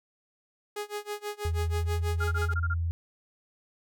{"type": "tone with tremolo", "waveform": "sawtooth", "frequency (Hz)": 415.5, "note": "G#4", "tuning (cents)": 1, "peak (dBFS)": -27, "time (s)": [0.76, 2.54], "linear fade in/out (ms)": 5, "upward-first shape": "sine", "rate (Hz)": 6.2, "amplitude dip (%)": 95}
{"type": "tone with pitch glide", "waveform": "sine", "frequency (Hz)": [82.41, 83.71], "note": ["E2", "E2"], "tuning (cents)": [0, 27], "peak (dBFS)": -26, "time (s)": [1.45, 2.91], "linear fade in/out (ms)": 0, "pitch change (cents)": 27, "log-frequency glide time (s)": [1.71, 1.93]}
{"type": "tone bursts", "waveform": "sine", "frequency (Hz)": 1396.9, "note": "F6", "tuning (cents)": 0, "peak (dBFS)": -29, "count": 8, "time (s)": [2.2, 2.742], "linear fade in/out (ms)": 10, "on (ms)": 45, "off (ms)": 26}
{"effects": []}